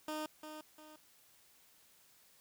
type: tone with echo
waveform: 15% pulse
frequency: 307.5 Hz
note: D#4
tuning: 20 cents flat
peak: -32 dBFS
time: 0.08-0.26 s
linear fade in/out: 2 ms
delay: 350 ms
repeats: 2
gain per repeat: -8 dB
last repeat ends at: 0.96 s
effects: white hiss -66 dBFS RMS until 2.4 s